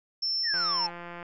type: tone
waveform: sine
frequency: 5360 Hz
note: E8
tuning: 28 cents sharp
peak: -26 dBFS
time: 0.22-0.87 s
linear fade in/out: 10 ms
type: exponential sweep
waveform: triangle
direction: down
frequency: 1975.5 to 797 Hz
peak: -28 dBFS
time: 0.43-0.91 s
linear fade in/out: 50 ms
type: click train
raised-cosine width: 0.5 ms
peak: -26 dBFS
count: 120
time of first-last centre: 0.54-1.228 s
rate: 173 Hz
effects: resampled to 16000 Hz